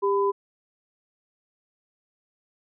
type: tone pair together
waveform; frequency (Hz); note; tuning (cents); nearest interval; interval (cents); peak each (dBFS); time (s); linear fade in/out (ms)
sine; 398 / 1003; G4 / B5; +26 / +26; octave + major third; 1600; -21 / -25; 0.02-0.32; 20
effects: none